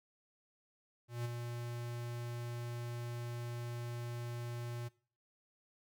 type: tone with ADSR envelope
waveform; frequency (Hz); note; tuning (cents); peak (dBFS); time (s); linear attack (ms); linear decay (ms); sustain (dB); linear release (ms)
square; 119.5; A#2; +43; -36; 1.08-4.89; 170; 18; -5; 19
effects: noise-tail reverb RT60 0.4 s tail -20 dB re dry